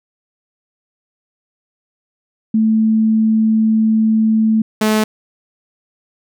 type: tone pair in turn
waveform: sine / sawtooth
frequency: 220 / 215.8 Hz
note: A3 / A3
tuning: 0 / -33 cents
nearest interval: unison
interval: 33 cents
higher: first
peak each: -10 / -8 dBFS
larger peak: second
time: 2.54-4.62 / 4.81-5.04 s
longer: first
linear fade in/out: 5 ms
effects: none